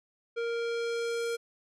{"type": "tone with low-pass filter sweep", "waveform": "square", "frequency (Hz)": 466.2, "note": "A#4", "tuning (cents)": 0, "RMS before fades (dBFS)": -32, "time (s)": [0.36, 1.37], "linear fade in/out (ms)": 20, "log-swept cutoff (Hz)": [2700, 11000], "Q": 0.84, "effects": []}